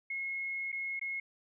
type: tone with dropouts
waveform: sine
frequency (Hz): 2167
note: C#7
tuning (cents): -40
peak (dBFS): -34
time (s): 0.1-1.2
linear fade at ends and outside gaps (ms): 5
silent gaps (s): 0.719-0.726 / 0.995-1.013
effects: none